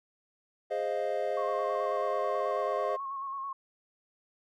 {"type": "chord", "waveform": "triangle", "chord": "F minor seventh", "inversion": "first", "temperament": "equal with one note detuned", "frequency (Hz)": [414.1, 523.3, 622.3, 698.5], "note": ["Ab4", "C5", "Eb5", "F5"], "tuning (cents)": [-5, 0, 0, 0], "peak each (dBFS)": [-34, -32, -31, -34], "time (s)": [0.7, 2.97], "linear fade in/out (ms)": 20}
{"type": "tone with vibrato", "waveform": "sine", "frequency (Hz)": 1091, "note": "C#6", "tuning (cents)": -28, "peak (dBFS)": -34, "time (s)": [1.37, 3.53], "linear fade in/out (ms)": 5, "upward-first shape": "square", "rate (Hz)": 9.2, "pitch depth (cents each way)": 30}
{"effects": []}